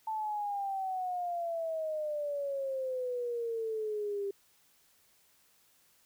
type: exponential sweep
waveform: sine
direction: down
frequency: 884 to 394.7 Hz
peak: -32 dBFS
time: 0.07-4.31 s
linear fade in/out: 5 ms
effects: white hiss -67 dBFS RMS until 6.05 s